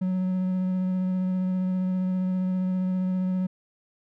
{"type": "tone with vibrato", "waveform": "triangle", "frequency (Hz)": 185, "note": "F#3", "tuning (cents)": 0, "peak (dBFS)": -21, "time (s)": [0.01, 3.47], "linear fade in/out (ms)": 10, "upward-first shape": "triangle", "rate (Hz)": 15, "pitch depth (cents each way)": 15, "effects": []}